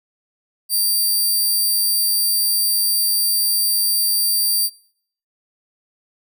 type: tone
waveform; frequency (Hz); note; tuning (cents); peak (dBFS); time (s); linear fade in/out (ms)
5% pulse; 4699; D8; 0; -9; 0.69-4.7; 50
effects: noise-tail reverb RT60 0.6 s tail -21 dB re dry